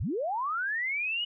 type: linear sweep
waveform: sine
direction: up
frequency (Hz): 51.91 to 2960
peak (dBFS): -28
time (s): 0-1.25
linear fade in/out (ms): 10
effects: none